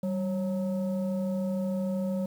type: tone pair together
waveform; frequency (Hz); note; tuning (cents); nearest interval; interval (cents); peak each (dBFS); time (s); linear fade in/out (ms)
sine; 193 / 545.9; G3 / C#5; -27 / -27; octave + tritone; 1800; -26 / -31; 0.03-2.26; 5
effects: tanh soft clip ceiling -24 dBFS + 9-bit

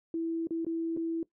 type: tone with dropouts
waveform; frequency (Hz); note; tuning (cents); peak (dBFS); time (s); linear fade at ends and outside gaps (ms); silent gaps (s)
sine; 329.6; E4; 0; -29; 0.14-1.23; 2; 0.471-0.507 / 0.648-0.666 / 0.966-0.972
effects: noise-tail reverb RT60 0.1 s tail -19 dB re dry

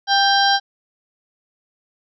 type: harmonic tone with a mistuned harmonic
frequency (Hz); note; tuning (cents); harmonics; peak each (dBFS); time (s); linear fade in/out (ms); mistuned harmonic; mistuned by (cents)
795; G5; +24; 1 / 2 / 4 / 5 / 6 / 7; -16 / -19 / -22 / -23 / -24 / -24; 0.07-0.6; 50; 2; -17
effects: none

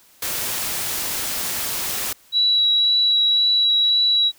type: noise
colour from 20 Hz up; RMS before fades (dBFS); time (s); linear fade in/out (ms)
white; -25; 0.22-2.13; 5
type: tone with vibrato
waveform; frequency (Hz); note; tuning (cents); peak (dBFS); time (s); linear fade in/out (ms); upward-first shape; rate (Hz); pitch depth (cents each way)
sine; 3907; B7; -19; -14; 2.32-4.32; 50; triangle; 1.9; 13
effects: white hiss -53 dBFS RMS until 4.38 s

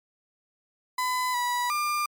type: tone with pitch steps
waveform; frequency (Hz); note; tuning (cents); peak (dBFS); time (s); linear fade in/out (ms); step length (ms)
35% pulse; 1006 / 976 / 1197; B5 / B5 / D6; +32 / -21 / +33; -23; 0.98-2.06; 5; 360
effects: MP3 96 kbps

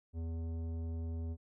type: tone with tanh clipping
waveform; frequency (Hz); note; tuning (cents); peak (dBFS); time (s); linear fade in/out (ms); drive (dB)
sine; 82.3; E2; -2; -38; 0.13-1.37; 50; 13
effects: none

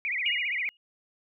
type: tone with vibrato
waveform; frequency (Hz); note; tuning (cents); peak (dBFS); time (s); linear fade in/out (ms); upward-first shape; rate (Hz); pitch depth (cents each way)
sine; 2195; C#7; -18; -27; 0.05-0.69; 0; triangle; 15; 240
type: tone with exponential decay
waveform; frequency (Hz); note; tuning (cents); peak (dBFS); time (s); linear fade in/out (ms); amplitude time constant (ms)
sine; 2868; F7; +45; -23; 0.26-0.77; 1; 110
effects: none

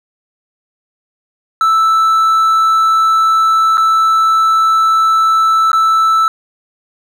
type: tone with dropouts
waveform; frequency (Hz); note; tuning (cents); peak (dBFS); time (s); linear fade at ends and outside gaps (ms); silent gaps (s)
triangle; 1318.5; E6; 0; -6; 1.61-6.28; 1; 3.772-3.779 / 5.717-5.731
effects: none

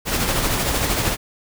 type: noise with tremolo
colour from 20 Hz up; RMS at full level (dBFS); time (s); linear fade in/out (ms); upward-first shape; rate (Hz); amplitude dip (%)
pink; -19; 0.05-1.17; 50; sine; 13; 40
effects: none

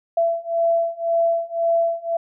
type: beating tone pair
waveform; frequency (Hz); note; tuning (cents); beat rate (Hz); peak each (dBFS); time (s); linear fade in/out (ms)
sine; 670 / 671.9; E5 / E5; +28 / +33; 1.9; -21 / -20; 0.17-2.17; 5
effects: none

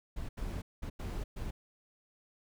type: noise bursts at uneven times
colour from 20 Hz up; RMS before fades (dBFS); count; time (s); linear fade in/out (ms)
brown; -38; 5; 0.16-0.29 / 0.37-0.62 / 0.82-0.9 / 0.99-1.24 / 1.36-1.51; 10
effects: none

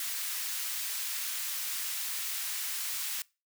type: high-pass noise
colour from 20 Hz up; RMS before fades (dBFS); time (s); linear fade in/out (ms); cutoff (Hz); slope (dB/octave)
white; -35; 0-3.22; 2; 1500; 12
effects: noise-tail reverb RT60 0.3 s tail -24 dB re dry

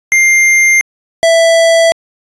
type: tone pair in turn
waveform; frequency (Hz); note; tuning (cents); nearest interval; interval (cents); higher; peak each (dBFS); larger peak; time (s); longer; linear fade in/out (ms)
square; 2100 / 661.5; C7 / E5; +6 / +6; octave + minor sixth; 2000; first; -6; neither; 0.12-0.81 / 1.23-1.92; neither; 0
effects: resampled to 22050 Hz

